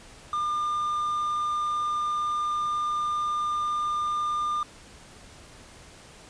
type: tone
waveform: triangle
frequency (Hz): 1203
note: D6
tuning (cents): +41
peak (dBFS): -23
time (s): 0.33-4.63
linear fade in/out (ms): 2
effects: pink hiss -49 dBFS RMS until 6.29 s + resampled to 22050 Hz